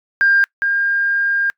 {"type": "tone pair in turn", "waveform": "sine", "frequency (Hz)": [1599, 1607], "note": ["G6", "G6"], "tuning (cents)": [34, 43], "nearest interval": "unison", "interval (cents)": 9, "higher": "second", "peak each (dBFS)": [-9, -14], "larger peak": "first", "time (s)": [[0.21, 0.44], [0.62, 1.5]], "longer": "second", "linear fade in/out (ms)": 0, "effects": ["noise-tail reverb RT60 0.1 s tail -25 dB re dry", "tanh soft clip ceiling -5 dBFS"]}